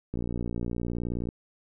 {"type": "click train", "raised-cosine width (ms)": 3, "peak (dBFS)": -19, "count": 69, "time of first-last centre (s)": [0.14, 1.289], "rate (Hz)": 59.2, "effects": []}